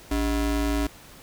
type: ring-modulated tone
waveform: square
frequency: 171.2 Hz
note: F3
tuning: 34 cents flat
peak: -20 dBFS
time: 0.11-0.87 s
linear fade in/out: 5 ms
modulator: 116 Hz
effects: pink hiss -48 dBFS RMS until 1.22 s